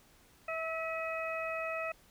harmonic tone with a mistuned harmonic, 649 Hz, E5, 27 cents flat, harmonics 1 / 2 / 3 / 4, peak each -37 / -40 / -44 / -40 dBFS, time 0.48-1.92 s, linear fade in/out 5 ms, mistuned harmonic 4, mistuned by -38 cents, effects pink hiss -63 dBFS RMS until 2.1 s

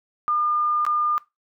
sine tone with dropouts, 1208 Hz, D6, 48 cents sharp, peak -19 dBFS, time 0.28-1.18 s, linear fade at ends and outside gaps 0 ms, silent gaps 0.851-0.865 s, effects noise-tail reverb RT60 0.2 s tail -19 dB re dry

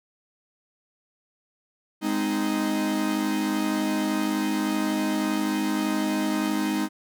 45% pulse chord, Ab major, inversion none, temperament equal with one note detuned, 207.7 / 258.5 / 311.1 Hz, Ab3 / C4 / Eb4, 0 / -21 / 0 cents, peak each -28 / -30 / -26 dBFS, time 2.01-6.89 s, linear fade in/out 50 ms, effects none

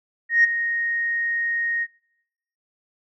sine tone with ADSR envelope, 1864.7 Hz, A#6, in tune, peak -10 dBFS, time 0.29-1.87 s, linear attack 150 ms, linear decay 15 ms, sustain -11 dB, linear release 46 ms, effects noise-tail reverb RT60 0.9 s tail -25 dB re dry + tanh soft clip ceiling -6 dBFS

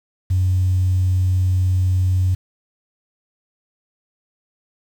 sine tone, 92.4 Hz, F#2, 2 cents flat, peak -13 dBFS, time 0.3-2.35 s, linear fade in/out 10 ms, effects tanh soft clip ceiling -10 dBFS + 7-bit

